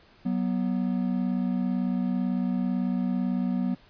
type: tone pair together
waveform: triangle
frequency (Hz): 186.6 / 244.6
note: F#3 / B3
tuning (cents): +15 / -16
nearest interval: perfect fourth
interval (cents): 469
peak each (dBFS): -25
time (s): 0.25-3.75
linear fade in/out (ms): 10
effects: pink hiss -57 dBFS RMS until 3.89 s + resampled to 11025 Hz